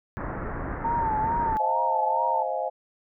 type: low-pass noise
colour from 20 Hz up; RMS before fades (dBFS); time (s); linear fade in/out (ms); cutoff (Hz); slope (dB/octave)
pink; -32; 0.17-1.57; 0; 1800; 48
type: tone with vibrato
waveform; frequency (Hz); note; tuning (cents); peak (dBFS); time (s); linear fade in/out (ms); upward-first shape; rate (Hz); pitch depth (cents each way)
sine; 900; A5; +39; -23; 0.84-2.43; 10; sine; 2.3; 79
type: chord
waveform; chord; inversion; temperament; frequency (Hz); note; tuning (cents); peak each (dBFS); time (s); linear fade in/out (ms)
sine; F minor seventh; second; just; 523.8 / 628.6 / 698.5 / 838.1; C5 / Eb5 / F5 / Ab5; +2 / +18 / 0 / +16; -31; 1.59-2.7; 20
effects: none